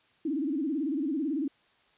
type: tone with vibrato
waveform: sine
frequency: 293.7 Hz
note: D4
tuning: in tune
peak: -27 dBFS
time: 0.25-1.48 s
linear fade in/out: 5 ms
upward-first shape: sine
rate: 18 Hz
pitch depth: 200 cents each way
effects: white hiss -65 dBFS RMS until 1.97 s + resampled to 8000 Hz